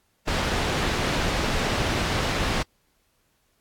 pink low-pass noise, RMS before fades -25 dBFS, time 0.27-2.63 s, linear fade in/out 10 ms, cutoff 4500 Hz, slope 12 dB/octave, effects pink hiss -68 dBFS RMS until 3.6 s + AAC 64 kbps

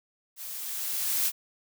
blue noise with level ramp, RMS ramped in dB -40 to -25 dBFS, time 0.36-1.32 s, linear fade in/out 50 ms, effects none

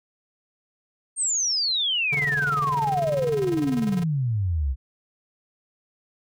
sine exponential sweep, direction down, 8800 to 61.74 Hz, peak -21 dBFS, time 1.16-4.76 s, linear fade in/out 50 ms
square tone with tremolo, 144.2 Hz, D3, 31 cents flat, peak -27 dBFS, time 2.12-4.04 s, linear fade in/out 10 ms, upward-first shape square, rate 20 Hz, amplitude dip 70%
effects none

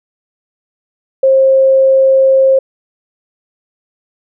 sine tone, 533 Hz, C5, 32 cents sharp, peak -5 dBFS, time 1.23-2.59 s, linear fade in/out 5 ms, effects none

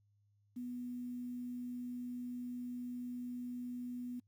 sine tone with quantisation, 245.9 Hz, B3, 7 cents flat, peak -40 dBFS, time 0.56-4.2 s, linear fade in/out 10 ms, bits 11, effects noise-tail reverb RT60 0.1 s tail -24 dB re dry + added 102 Hz sine -70 dBFS peak until 4.27 s

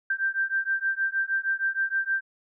sine beating tone pair, 1569 / 1575.4 Hz, G6 / G6, +1 / +8 cents, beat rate 6.4 Hz, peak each -27 dBFS, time 0.1-2.21 s, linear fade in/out 5 ms, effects none

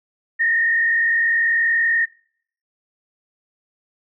sine tone with frequency modulation, 1845 Hz, A#6, 18 cents flat, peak -15 dBFS, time 0.39-2.06 s, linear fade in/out 20 ms, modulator 39.6 Hz, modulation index 1.1, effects noise-tail reverb RT60 0.6 s tail -26 dB re dry

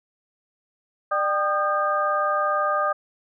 sine tone cluster, 597 / 784 / 1223 / 1585 Hz, D5 / G5 / D#6 / G6, +28 / 0 / -30 / +19 cents, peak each -25 / -30 / -22 / -30 dBFS, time 1.11-2.93 s, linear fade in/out 10 ms, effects none

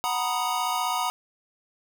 square chord, B major seventh, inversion second, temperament equal, 740 / 932.3 / 987.8 / 1244.5 Hz, F#5 / A#5 / B5 / D#6, 0 / 0 / 0 / 0 cents, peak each -31 dBFS, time 0.04-1.1 s, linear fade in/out 0 ms, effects none

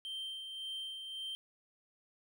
triangle tone with tremolo, 3136 Hz, G7, in tune, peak -37 dBFS, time 0.05-1.35 s, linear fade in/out 0 ms, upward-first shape sine, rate 1.8 Hz, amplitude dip 40%, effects none

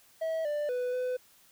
triangle tone with pitch steps, 646 / 591 / 496.4 / 503 Hz, E5 / D5 / B4 / B4, -35 / +11 / +9 / +32 cents, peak -27 dBFS, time 0.21-1.17 s, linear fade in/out 10 ms, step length 240 ms, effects white hiss -61 dBFS RMS until 1.51 s

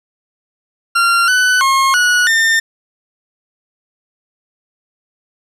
40% pulse tone with pitch steps, 1381 / 1498 / 1078 / 1464 / 1807 Hz, F6 / F#6 / C#6 / F#6 / A6, -20 / +21 / -49 / -19 / +46 cents, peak -9 dBFS, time 0.95-2.6 s, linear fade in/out 10 ms, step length 330 ms, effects low-pass 10000 Hz 12 dB/octave + 8-bit

